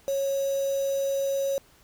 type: tone with quantisation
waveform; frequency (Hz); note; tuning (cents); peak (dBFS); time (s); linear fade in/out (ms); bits
sine; 549; C#5; -17; -24; 0.08-1.58; 0; 6
effects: pink hiss -58 dBFS RMS until 1.83 s